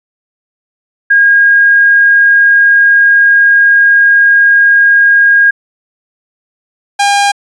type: tone pair in turn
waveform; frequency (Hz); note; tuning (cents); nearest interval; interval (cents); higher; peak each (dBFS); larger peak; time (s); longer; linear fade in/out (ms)
sine / sawtooth; 1628 / 806.7; G#6 / G5; -35 / +49; octave; 1216; first; -3; neither; 1.1-5.51 / 6.99-7.32; first; 10
effects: resampled to 22050 Hz